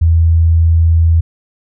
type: tone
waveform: sine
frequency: 82.41 Hz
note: E2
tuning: in tune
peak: -6 dBFS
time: 0.01-1.21 s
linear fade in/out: 10 ms
effects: none